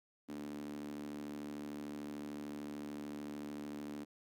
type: tone with high-pass filter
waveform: sawtooth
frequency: 73.42 Hz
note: D2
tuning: in tune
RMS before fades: -45 dBFS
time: 0.28-4.05 s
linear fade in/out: 20 ms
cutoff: 260 Hz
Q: 8.2
effects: none